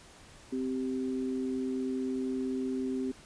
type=tone pair together; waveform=sine; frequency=260 / 389.6 Hz; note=C4 / G4; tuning=-11 / -11 cents; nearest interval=perfect fifth; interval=700 cents; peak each=-31 / -36 dBFS; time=0.52-3.12 s; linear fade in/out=10 ms; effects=pink hiss -54 dBFS RMS until 3.25 s + resampled to 22050 Hz